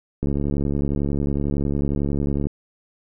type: click train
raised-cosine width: 3 ms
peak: -11 dBFS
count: 160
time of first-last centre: 0.23-2.469 s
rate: 71 Hz
effects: none